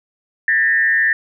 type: tone with frequency modulation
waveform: sine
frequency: 1801 Hz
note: A6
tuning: 40 cents sharp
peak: -12 dBFS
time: 0.48-1.13 s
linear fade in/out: 2 ms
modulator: 124 Hz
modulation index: 0.81
effects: none